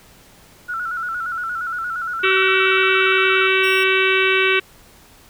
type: tone with vibrato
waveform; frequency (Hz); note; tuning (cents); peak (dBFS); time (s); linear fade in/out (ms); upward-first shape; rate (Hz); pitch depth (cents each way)
sine; 1396.9; F6; 0; -22; 0.68-3.48; 20; square; 8.6; 70
type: harmonic tone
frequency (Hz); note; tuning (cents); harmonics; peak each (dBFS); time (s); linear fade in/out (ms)
380; F#4; +46; 1 / 3 / 4 / 5 / 6 / 7 / 8 / 9 / 10; -19 / -25 / -21 / -26 / -21 / -20 / -26 / -33 / -30; 2.23-4.6; 10
type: tone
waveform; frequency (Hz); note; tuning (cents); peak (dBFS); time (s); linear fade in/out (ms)
sawtooth; 2780; F7; -9; -26; 3.63-3.84; 10
effects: pink hiss -48 dBFS RMS until 5.29 s